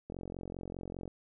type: click train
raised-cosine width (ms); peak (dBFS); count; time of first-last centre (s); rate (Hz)
2; -28; 45; 0.1-1.078; 45
effects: none